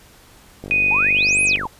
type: click train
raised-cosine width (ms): 2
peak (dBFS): -18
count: 51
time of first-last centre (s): 0.64-1.654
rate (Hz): 49.3
type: tone with pitch glide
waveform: sine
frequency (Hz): 2489 to 2514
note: D#7 to D#7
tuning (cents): 0 to +17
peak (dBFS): -14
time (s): 0.71-1.56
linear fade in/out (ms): 0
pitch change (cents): +17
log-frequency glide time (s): 1.18-1.39
type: exponential two-way sweep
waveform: sine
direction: up then down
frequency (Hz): 809 to 11000 to 809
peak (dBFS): -23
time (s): 0.91-1.67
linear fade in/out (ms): 2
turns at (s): 1.43
effects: pink hiss -48 dBFS RMS until 1.79 s + resampled to 32000 Hz